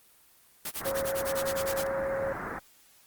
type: noise with tremolo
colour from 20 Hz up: white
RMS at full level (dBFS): -33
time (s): 0.65-1.87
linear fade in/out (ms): 2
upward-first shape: sine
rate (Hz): 9.8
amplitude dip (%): 100
type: low-pass noise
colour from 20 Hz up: white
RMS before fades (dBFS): -37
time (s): 0.8-2.59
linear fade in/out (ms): 5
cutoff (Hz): 1800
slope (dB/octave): 48
type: tone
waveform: sine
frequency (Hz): 544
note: C#5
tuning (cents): -33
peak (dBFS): -29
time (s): 0.85-2.33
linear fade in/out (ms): 10
effects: white hiss -60 dBFS RMS until 3.06 s + Opus 24 kbps